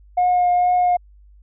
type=tone with vibrato; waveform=sine; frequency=717 Hz; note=F5; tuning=45 cents sharp; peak=-12 dBFS; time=0.17-0.97 s; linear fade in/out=10 ms; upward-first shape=triangle; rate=2.2 Hz; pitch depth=14 cents each way; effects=tanh soft clip ceiling -11 dBFS + added 50 Hz sine -45 dBFS peak until 1.42 s